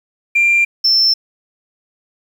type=tone pair in turn; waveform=sine; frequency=2379 / 5341 Hz; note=D7 / E8; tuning=+22 / +22 cents; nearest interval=octave + major second; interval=1400 cents; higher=second; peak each=-8 dBFS; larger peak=neither; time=0.35-0.65 / 0.84-1.14 s; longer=neither; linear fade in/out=10 ms; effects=tanh soft clip ceiling -6 dBFS + 7-bit